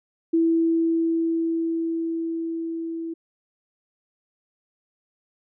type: tone with level ramp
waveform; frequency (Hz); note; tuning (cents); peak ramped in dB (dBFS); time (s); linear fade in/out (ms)
sine; 329.6; E4; 0; -16 to -28; 0.33-3.14; 10
effects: none